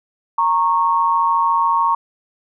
sine tone pair together, 926.1 / 1100 Hz, A#5 / C#6, -12 / -14 cents, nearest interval minor third, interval 298 cents, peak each -16 dBFS, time 0.38-1.95 s, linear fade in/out 5 ms, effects none

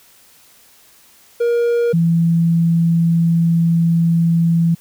triangle / sine tone pair in turn, 472.9 / 167.2 Hz, A#4 / E3, +25 / +25 cents, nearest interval octave + tritone, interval 1800 cents, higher first, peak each -11 dBFS, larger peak neither, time 1.4-1.93 / 1.93-4.75 s, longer second, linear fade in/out 10 ms, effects white hiss -49 dBFS RMS until 4.8 s

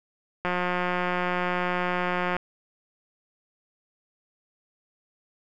click train, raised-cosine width 0.5 ms, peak -12 dBFS, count 344, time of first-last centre 0.45-2.366 s, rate 179 Hz, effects none

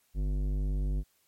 sine tone with tanh clipping, 49.4 Hz, G1, 14 cents sharp, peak -29 dBFS, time 0.14-1.04 s, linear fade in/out 50 ms, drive 14 dB, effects white hiss -70 dBFS RMS until 1.27 s + MP3 64 kbps

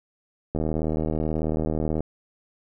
click train, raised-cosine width 2 ms, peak -13 dBFS, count 115, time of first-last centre 0.55-2.006 s, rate 78.3 Hz, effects none

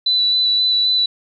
sine tone with vibrato, 3975 Hz, B7, 10 cents sharp, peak -13 dBFS, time 0.06-1.06 s, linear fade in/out 5 ms, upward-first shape square, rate 3.8 Hz, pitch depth 11 cents each way, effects none

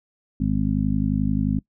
harmonic tone, 51.4 Hz, G#1, 17 cents flat, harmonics 1 / 2 / 3 / 4 / 5, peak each -27 / -28 / -26 / -24 / -25 dBFS, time 0.4-1.59 s, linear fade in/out 5 ms, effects noise-tail reverb RT60 0.1 s tail -22 dB re dry

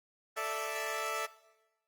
15% pulse chord, A suspended fourth, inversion none, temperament equal, 440 / 587.3 / 659.3 Hz, A4 / D5 / E5, 0 / 0 / 0 cents, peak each -33 / -33 / -31 dBFS, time 0.36-1.27 s, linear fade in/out 20 ms, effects noise-tail reverb RT60 1.0 s tail -18 dB re dry + Opus 24 kbps

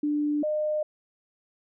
sine tone pair in turn, 295.8 / 608.6 Hz, D4 / D#5, +13 / -38 cents, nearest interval octave, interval 1249 cents, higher second, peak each -23 / -24 dBFS, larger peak first, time 0.03-0.43 / 0.43-0.83 s, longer neither, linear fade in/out 5 ms, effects none

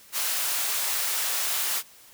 white high-pass noise, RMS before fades -27 dBFS, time 0.12-1.83 s, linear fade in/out 50 ms, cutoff 660 Hz, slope 12 dB/octave, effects white hiss -52 dBFS RMS until 2.13 s

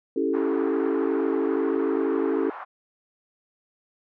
sine chord, A dominant seventh, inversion first, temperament equal, 277.2 / 329.6 / 392 / 440 Hz, C#4 / E4 / G4 / A4, 0 / 0 / 0 / 0 cents, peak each -27 dBFS, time 0.16-2.5 s, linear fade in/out 5 ms
white band-pass noise, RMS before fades -38 dBFS, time 0.33-2.65 s, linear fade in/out 20 ms, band 700 to 1300 Hz, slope 24 dB/octave
effects none

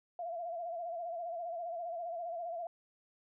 sine tone with vibrato, 684 Hz, F5, 36 cents flat, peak -37 dBFS, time 0.19-2.67 s, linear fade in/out 2 ms, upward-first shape sine, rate 15 Hz, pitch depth 71 cents each way, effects none

